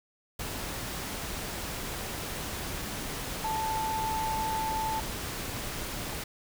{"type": "tone in noise", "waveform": "sine", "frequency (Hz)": 880, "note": "A5", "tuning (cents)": 0, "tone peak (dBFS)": -29, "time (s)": [3.44, 5], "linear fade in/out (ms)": 5, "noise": "pink", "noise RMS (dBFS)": -36, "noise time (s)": [0.39, 6.24], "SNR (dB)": 4, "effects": []}